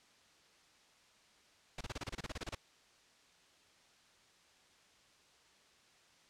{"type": "noise bursts", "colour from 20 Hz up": "pink", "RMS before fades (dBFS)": -41, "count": 14, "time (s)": [1.78, 2.55], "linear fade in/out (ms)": 5, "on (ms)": 29, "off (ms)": 28, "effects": ["white hiss -66 dBFS RMS until 6.29 s", "low-pass 6000 Hz 12 dB/octave"]}